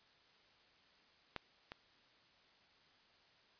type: clicks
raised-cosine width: 0.3 ms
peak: -24 / -30 dBFS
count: 2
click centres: 1.363 / 1.719 s
effects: white hiss -68 dBFS RMS until 3.59 s + resampled to 11025 Hz